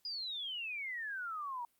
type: exponential sweep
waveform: sine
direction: down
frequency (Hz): 4978 to 932.3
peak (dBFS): -38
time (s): 0.05-1.65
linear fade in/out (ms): 2
effects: white hiss -75 dBFS RMS until 1.79 s + Opus 48 kbps